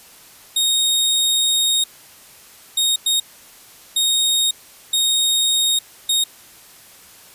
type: tone bursts at uneven times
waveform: sawtooth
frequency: 3729 Hz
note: A#7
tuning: in tune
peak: -12 dBFS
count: 6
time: 0.56-1.84 / 2.77-2.96 / 3.06-3.2 / 3.96-4.51 / 4.93-5.79 / 6.09-6.24 s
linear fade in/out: 5 ms
effects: white hiss -45 dBFS RMS until 7.34 s + resampled to 32000 Hz